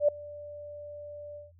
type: tone with ADSR envelope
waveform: sine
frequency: 587.3 Hz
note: D5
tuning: in tune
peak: -17 dBFS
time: 0-1.52 s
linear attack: 83 ms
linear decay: 5 ms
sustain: -23 dB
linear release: 160 ms
effects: added 86 Hz sine -55 dBFS peak until 1.59 s